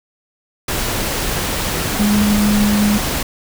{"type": "tone in noise", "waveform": "sine", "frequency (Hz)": 207.7, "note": "G#3", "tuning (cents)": 0, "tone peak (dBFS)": -12, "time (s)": [1.99, 2.98], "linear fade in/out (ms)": 5, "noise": "pink", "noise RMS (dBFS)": -20, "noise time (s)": [0.68, 3.23], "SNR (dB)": 5, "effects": []}